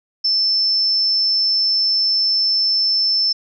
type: tone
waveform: sine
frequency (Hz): 5300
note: E8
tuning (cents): +9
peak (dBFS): -14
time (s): 0.24-3.33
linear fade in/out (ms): 10
effects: none